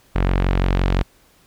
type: tone with low-pass filter sweep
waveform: sawtooth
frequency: 45.81 Hz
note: F#1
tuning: 17 cents flat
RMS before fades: -18 dBFS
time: 0.15-1.03 s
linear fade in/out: 10 ms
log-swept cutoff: 2300 to 3800 Hz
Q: 1
effects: pink hiss -55 dBFS RMS until 1.46 s

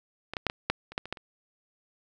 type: clicks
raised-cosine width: 0.3 ms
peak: -19 / -15 / -9 / -15 / -8 / -27 / -12 / -24 / -15 / -29 dBFS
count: 10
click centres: 0.336 / 0.368 / 0.467 / 0.499 / 0.7 / 0.92 / 0.979 / 1.056 / 1.126 / 1.172 s
effects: none

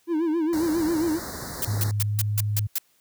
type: tone with vibrato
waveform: triangle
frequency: 323.5 Hz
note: E4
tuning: 32 cents flat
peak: -19 dBFS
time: 0.07-1.2 s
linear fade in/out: 50 ms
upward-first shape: sine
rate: 7.4 Hz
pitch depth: 110 cents each way
type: band-stop noise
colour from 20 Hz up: pink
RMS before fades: -34 dBFS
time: 0.53-1.91 s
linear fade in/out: 0 ms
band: 2000 to 3900 Hz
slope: 96 dB/octave
type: noise bursts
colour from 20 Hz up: blue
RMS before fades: -25 dBFS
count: 7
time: 1.62-2.783 s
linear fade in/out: 2 ms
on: 29 ms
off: 160 ms
type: tone with pitch glide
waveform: sine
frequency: 103.83 to 104.55 Hz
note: G#2 to G#2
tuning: 0 to +12 cents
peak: -22 dBFS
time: 1.67-2.67 s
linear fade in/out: 10 ms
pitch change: +12 cents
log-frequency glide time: 1.79-2.27 s
effects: white hiss -64 dBFS RMS until 3 s + high-pass 60 Hz 12 dB/octave

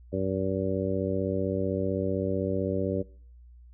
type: harmonic tone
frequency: 95.7 Hz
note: G2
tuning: 41 cents flat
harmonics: 1 / 2 / 3 / 4 / 5 / 6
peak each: -33 / -33 / -33 / -33 / -33 / -33 dBFS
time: 0.12-3.03 s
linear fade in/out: 20 ms
effects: noise-tail reverb RT60 0.5 s tail -22 dB re dry + added 60 Hz sine -48 dBFS peak until 3.73 s

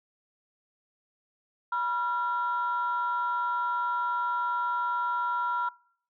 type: tone pair together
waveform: sine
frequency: 972.3 / 1375 Hz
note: B5 / F6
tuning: -27 / -27 cents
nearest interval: tritone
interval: 600 cents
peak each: -28 dBFS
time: 1.72-5.69 s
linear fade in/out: 5 ms
effects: noise-tail reverb RT60 0.6 s tail -25 dB re dry + tanh soft clip ceiling -20 dBFS

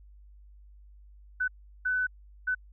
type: tone bursts at uneven times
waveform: sine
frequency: 1503 Hz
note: F#6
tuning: 27 cents sharp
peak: -25 dBFS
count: 3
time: 1.4-1.48 / 1.85-2.07 / 2.47-2.55 s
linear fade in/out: 10 ms
effects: added 50 Hz sine -50 dBFS peak until 2.72 s

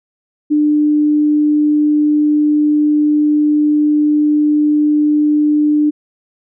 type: tone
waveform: sine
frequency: 299 Hz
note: D4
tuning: 31 cents sharp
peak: -9 dBFS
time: 0.5-5.91 s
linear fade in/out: 20 ms
effects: none

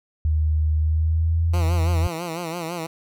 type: tone with pitch glide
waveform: sine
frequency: 77.4 to 84.41 Hz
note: D#2 to E2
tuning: -9 to +42 cents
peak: -17 dBFS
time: 0.25-2.07 s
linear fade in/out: 0 ms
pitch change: +151 cents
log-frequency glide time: 0.78-1.6 s
type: tone with vibrato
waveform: 10% pulse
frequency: 168.6 Hz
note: E3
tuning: 39 cents sharp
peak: -19 dBFS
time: 1.53-2.87 s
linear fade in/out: 10 ms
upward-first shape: sine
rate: 6 Hz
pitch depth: 94 cents each way
effects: none

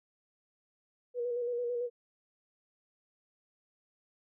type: tone with vibrato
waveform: sine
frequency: 482.8 Hz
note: B4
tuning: 39 cents flat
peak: -31 dBFS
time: 1.14-1.9 s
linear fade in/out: 50 ms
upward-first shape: square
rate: 9 Hz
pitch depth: 28 cents each way
effects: none

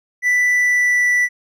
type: tone with pitch glide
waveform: triangle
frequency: 1979 to 1967.6 Hz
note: B6 to B6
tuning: +3 to -7 cents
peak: -11 dBFS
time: 0.22-1.29 s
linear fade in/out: 50 ms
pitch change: -10 cents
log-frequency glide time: 0.49-1.05 s
effects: none

